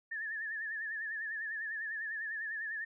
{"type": "tone with vibrato", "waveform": "sine", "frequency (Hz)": 1754, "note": "A6", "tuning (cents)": -6, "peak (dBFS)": -36, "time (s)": [0.11, 2.85], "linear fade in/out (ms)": 10, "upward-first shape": "sine", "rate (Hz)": 10, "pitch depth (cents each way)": 84, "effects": []}